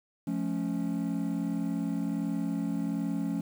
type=chord; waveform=triangle; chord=F augmented; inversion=none; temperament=equal with one note detuned; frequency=174.61 / 216.1 / 277.2 Hz; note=F3 / A3 / C#4; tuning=0 / -31 / 0 cents; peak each=-31 / -31 / -30 dBFS; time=0.27-3.41 s; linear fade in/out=5 ms; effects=tanh soft clip ceiling -18 dBFS + 9-bit